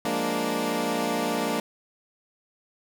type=chord; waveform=15% pulse; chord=Bb dominant seventh; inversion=second; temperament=equal; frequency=174.61 / 207.7 / 233.1 / 293.7 Hz; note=F3 / Ab3 / Bb3 / D4; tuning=0 / 0 / 0 / 0 cents; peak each=-28 / -26 / -22 / -23 dBFS; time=0.05-1.6 s; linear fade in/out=2 ms; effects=none